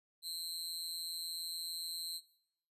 sawtooth tone with amplitude modulation, 4105 Hz, C8, 34 cents flat, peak -33 dBFS, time 0.22-2.21 s, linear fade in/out 50 ms, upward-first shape sine, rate 167 Hz, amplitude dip 100%, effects noise-tail reverb RT60 0.7 s tail -17 dB re dry + resampled to 32000 Hz

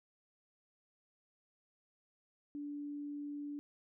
sine tone, 290.3 Hz, D4, 20 cents flat, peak -40 dBFS, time 2.55-3.59 s, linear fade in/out 0 ms, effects none

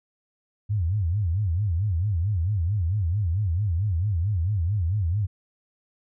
sine tone with vibrato, 93.4 Hz, F#2, 17 cents sharp, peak -21 dBFS, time 0.69-5.27 s, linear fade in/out 20 ms, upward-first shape sine, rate 4.5 Hz, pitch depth 250 cents each way, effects none

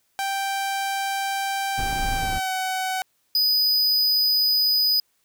sawtooth tone with pitch glide, 784 to 751.6 Hz, G5 to F#5, 0 to +27 cents, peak -20 dBFS, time 0.19-3.02 s, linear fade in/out 0 ms, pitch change -73 cents, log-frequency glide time 2.15-2.51 s
brown noise, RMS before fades -29 dBFS, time 1.77-2.4 s, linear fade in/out 20 ms
square tone, 4978 Hz, D#8, in tune, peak -18 dBFS, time 3.35-5 s, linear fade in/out 2 ms
effects white hiss -68 dBFS RMS until 5.24 s

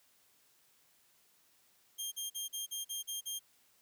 15% pulse tone bursts, 3204 Hz, G7, 37 cents sharp, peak -30 dBFS, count 8, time 1.98-3.394 s, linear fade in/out 20 ms, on 140 ms, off 42 ms, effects white hiss -69 dBFS RMS until 3.81 s + high-pass 60 Hz 12 dB/octave

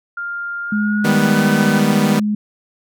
sine tone with pitch glide, 1400 to 1509.2 Hz, F6 to F#6, +4 to +34 cents, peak -22 dBFS, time 0.17-1.79 s, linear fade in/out 5 ms, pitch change +130 cents, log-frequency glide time 0.63-1.46 s
sine tone, 209.8 Hz, G#3, 18 cents sharp, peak -15 dBFS, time 0.72-2.35 s, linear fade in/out 5 ms
sawtooth chord, Eb augmented, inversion none, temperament equal, 155.56 / 196 / 246.9 Hz, Eb3 / G3 / B3, 0 / 0 / 0 cents, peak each -15 dBFS, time 1.04-2.2 s, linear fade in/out 10 ms
effects none

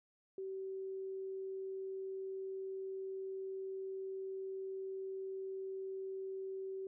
sine tone, 383.4 Hz, G4, 38 cents flat, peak -40 dBFS, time 0.38-6.87 s, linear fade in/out 2 ms, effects none

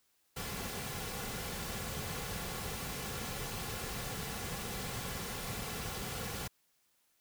pink noise with comb filter, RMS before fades -40 dBFS, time 0.36-6.48 s, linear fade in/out 10 ms, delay 3.2 ms, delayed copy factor -0.5, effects white hiss -74 dBFS RMS until 7.2 s

